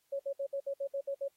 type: tone bursts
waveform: sine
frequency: 554.4 Hz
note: C#5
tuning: in tune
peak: -32 dBFS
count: 9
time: 0.12-1.283 s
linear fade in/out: 10 ms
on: 75 ms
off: 61 ms
effects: white hiss -75 dBFS RMS until 1.36 s + AAC 48 kbps